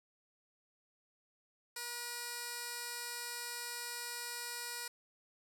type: tone with band-pass filter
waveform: 15% pulse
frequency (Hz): 480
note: B4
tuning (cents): -49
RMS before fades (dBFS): -43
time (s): 1.76-4.88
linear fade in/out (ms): 5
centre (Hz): 9100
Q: 0.52
effects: none